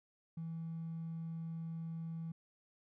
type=tone with hard clipping; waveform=triangle; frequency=164 Hz; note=E3; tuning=9 cents flat; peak=-40 dBFS; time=0.37-2.32 s; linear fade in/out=5 ms; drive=3 dB; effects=none